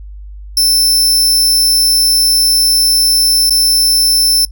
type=tone with dropouts; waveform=sawtooth; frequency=5320 Hz; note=E8; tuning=15 cents sharp; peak=-5 dBFS; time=0.57-4.45 s; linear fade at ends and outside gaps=2 ms; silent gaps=3.496-3.506 s; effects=noise-tail reverb RT60 0.1 s tail -19 dB re dry + added 50 Hz sine -27 dBFS peak until 4.51 s